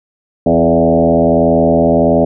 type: tone with frequency modulation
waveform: sine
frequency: 420.4 Hz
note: G#4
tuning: 21 cents sharp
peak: -7 dBFS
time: 0.46-2.25 s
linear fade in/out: 5 ms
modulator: 81.4 Hz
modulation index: 3.3
effects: none